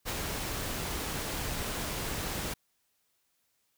pink noise with ADSR envelope, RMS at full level -33 dBFS, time 0.05-2.54 s, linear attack 36 ms, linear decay 54 ms, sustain -2 dB, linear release 8 ms, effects white hiss -75 dBFS RMS until 3.77 s

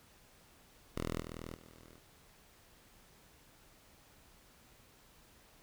5% pulse tone with level steps, 40.79 Hz, E1, 17 cents flat, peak -25 / -33 / -46 dBFS, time 0.95-1.99 s, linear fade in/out 20 ms, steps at 1.2 / 1.54 s, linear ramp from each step 20 ms, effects pink hiss -63 dBFS RMS until 5.62 s

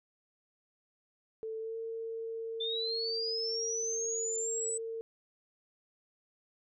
sine tone with pitch glide, 443.1 to 452.9 Hz, A4 to A#4, +12 to -50 cents, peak -36 dBFS, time 1.43-5.01 s, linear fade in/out 0 ms, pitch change +38 cents, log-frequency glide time 1.59-1.76 s
sine linear sweep, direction up, 3520 to 8040 Hz, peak -33 dBFS, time 2.6-4.78 s, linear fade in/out 10 ms
effects none

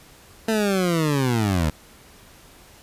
20% pulse linear sweep, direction down, 225.4 to 73.42 Hz, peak -14 dBFS, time 0.48-1.7 s, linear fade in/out 5 ms, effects pink hiss -49 dBFS RMS until 2.82 s + resampled to 32000 Hz

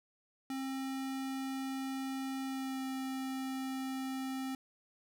square tone with pitch glide, 266.8 to 264 Hz, C4 to C4, +34 to +16 cents, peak -37 dBFS, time 0.5-4.55 s, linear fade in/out 2 ms, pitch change -18 cents, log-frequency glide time 2.46-2.84 s, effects none

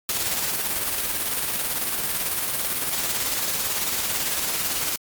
white noise with tremolo, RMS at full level -24 dBFS, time 0.09-4.96 s, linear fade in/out 2 ms, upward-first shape square, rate 18 Hz, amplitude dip 30%, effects Opus 48 kbps

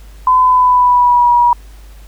sine tone with pitch glide, 1015 to 962.5 Hz, B5 to B5, +47 to -45 cents, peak -6 dBFS, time 0.27-1.53 s, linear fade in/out 2 ms, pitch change -92 cents, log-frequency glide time 0.4-1.32 s, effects added 50 Hz sine -33 dBFS peak until 2.07 s + pink hiss -46 dBFS RMS until 2.07 s

